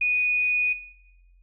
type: tone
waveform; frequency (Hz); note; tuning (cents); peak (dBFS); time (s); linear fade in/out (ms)
sine; 2474; D#7; -10; -20; 0.01-0.73; 5
effects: noise-tail reverb RT60 0.9 s tail -18 dB re dry + added 44 Hz sine -53 dBFS peak until 1.42 s